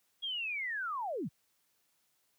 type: linear sweep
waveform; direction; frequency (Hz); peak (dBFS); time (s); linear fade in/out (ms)
sine; down; 3322 to 106.7; -34; 0.22-1.29; 20
effects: white hiss -75 dBFS RMS until 2.38 s + high-pass 60 Hz 12 dB/octave